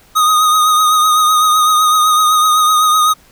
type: tone with vibrato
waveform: square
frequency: 1244.5 Hz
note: D#6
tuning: in tune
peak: -9 dBFS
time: 0.15-3.14 s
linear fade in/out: 20 ms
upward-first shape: triangle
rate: 7.9 Hz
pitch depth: 39 cents each way
effects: pink hiss -47 dBFS RMS until 3.31 s